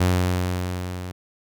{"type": "tone with level ramp", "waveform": "sawtooth", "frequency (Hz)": 90.5, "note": "F#2", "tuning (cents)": -38, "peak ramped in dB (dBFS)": [-12, -27], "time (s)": [0, 1.12], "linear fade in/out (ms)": 10, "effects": []}